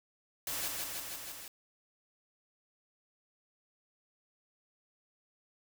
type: noise with echo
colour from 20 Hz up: white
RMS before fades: -37 dBFS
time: 0.47-0.68 s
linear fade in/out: 2 ms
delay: 160 ms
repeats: 5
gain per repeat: -2 dB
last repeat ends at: 1.48 s
effects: none